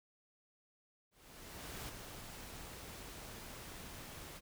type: noise with ADSR envelope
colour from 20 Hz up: pink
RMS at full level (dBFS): -45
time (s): 1.11-4.41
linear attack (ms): 780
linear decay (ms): 4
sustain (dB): -5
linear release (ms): 43
effects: none